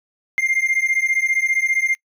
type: beating tone pair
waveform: triangle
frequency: 2100 / 2115 Hz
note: C7 / C7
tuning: +6 / +18 cents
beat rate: 15 Hz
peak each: -17 dBFS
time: 0.38-1.95 s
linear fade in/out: 0 ms
effects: noise-tail reverb RT60 0.1 s tail -25 dB re dry + tanh soft clip ceiling -10 dBFS